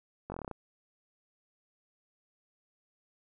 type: slowing click train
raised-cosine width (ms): 1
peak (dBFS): -25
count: 9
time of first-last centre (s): 0.3-0.513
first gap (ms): 20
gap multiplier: 1.08
effects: none